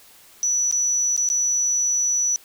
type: tone with dropouts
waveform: sine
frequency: 5920 Hz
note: F#8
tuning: in tune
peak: -18 dBFS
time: 0.43-2.36 s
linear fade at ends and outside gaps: 0 ms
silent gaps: 0.712-0.725 / 1.164-1.177 / 1.289-1.3 s
effects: white hiss -50 dBFS RMS until 2.44 s